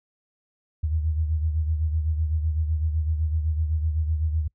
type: beating tone pair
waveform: sine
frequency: 77.8 / 85.7 Hz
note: D#2 / F2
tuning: 0 / -32 cents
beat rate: 7.9 Hz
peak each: -22 / -31 dBFS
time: 0.83-4.48 s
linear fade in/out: 10 ms
effects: noise-tail reverb RT60 0.1 s tail -25 dB re dry